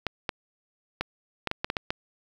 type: clicks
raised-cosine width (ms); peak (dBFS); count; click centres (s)
0.3; -11; 9; 0.067 / 0.292 / 1.01 / 1.473 / 1.514 / 1.645 / 1.701 / 1.768 / 1.905
effects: 7-bit